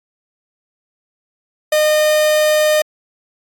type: tone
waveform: 45% pulse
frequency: 611 Hz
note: D#5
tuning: 32 cents flat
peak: -11 dBFS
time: 1.72-2.82 s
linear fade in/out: 5 ms
effects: AAC 64 kbps